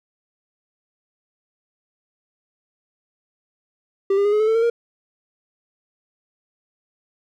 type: tone with pitch steps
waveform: triangle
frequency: 392 / 402.1 / 412.4 / 423.1 / 433.9 / 445.1 / 456.6 / 468.3 Hz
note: G4 / G4 / G#4 / G#4 / A4 / A4 / A#4 / A#4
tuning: 0 / +44 / -12 / +32 / -24 / +20 / -36 / +8 cents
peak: -13 dBFS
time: 4.1-4.7 s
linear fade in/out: 5 ms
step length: 75 ms
effects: none